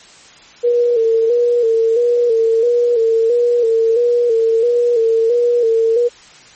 sine tone with vibrato, 466.2 Hz, A#4, in tune, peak -10 dBFS, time 0.63-6.09 s, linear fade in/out 20 ms, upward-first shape square, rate 1.5 Hz, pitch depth 52 cents each way, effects white hiss -42 dBFS RMS until 6.55 s + MP3 32 kbps

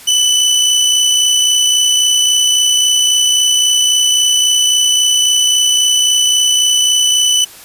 25% pulse tone with amplitude modulation, 2991 Hz, F#7, 18 cents sharp, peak -4 dBFS, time 0.07-7.45 s, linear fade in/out 10 ms, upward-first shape sine, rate 63.7 Hz, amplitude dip 35%, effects white hiss -36 dBFS RMS until 7.64 s + resampled to 32000 Hz

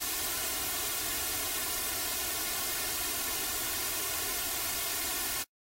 white noise with comb filter, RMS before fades -33 dBFS, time 0-5.44 s, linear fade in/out 20 ms, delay 2.8 ms, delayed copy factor +0.8, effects noise-tail reverb RT60 0.1 s tail -26 dB re dry + AAC 48 kbps

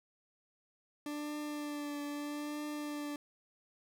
40% pulse tone with vibrato, 294 Hz, D4, 2 cents sharp, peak -37 dBFS, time 1.06-3.16 s, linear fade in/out 2 ms, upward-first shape triangle, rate 0.78 Hz, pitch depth 27 cents each way, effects none

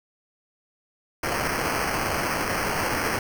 blue noise with sample-and-hold, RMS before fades -26 dBFS, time 1.23-3.19 s, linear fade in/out 5 ms, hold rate 3675 Hz, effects none

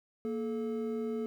triangle tone pair together, 233.1 / 432.7 Hz, A#3 / A4, 0 / -29 cents, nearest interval major seventh, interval 1071 cents, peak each -33 / -33 dBFS, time 0.25-1.26 s, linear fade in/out 0 ms, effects 11-bit

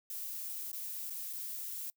violet noise with dropouts, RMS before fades -41 dBFS, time 0.1-1.9 s, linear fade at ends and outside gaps 1 ms, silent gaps 0.716-0.73 / 1.099-1.105 / 1.329-1.333 s, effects noise-tail reverb RT60 0.1 s tail -24 dB re dry

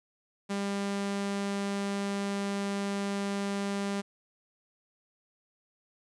sawtooth tone, 199.6 Hz, G3, 32 cents sharp, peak -26 dBFS, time 0.49-4.02 s, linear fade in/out 20 ms, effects resampled to 22050 Hz + 10-bit

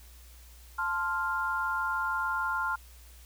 sine chord, F major, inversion first, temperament equal, 880 / 1046.5 / 1396.9 Hz, A5 / C6 / F6, 0 / 0 / 0 cents, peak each -35 / -33 / -30 dBFS, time 0.78-2.76 s, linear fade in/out 10 ms, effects added 60 Hz sine -50 dBFS peak until 3.25 s + white hiss -57 dBFS RMS until 3.25 s

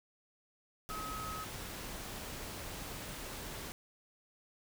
sine tone in noise, 1276 Hz, D#6, 43 cents sharp, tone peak -41 dBFS, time 0.9-1.44 s, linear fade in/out 0 ms, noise pink, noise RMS -44 dBFS, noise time 0.89-3.72 s, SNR 0 dB, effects none

